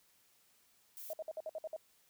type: noise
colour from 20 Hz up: violet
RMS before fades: -48 dBFS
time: 0.97-1.13 s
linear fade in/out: 0 ms
type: tone bursts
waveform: sine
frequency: 632 Hz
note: D#5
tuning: 27 cents sharp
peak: -38 dBFS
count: 8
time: 1.1-1.764 s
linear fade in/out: 2 ms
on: 34 ms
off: 56 ms
effects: white hiss -70 dBFS RMS until 2.09 s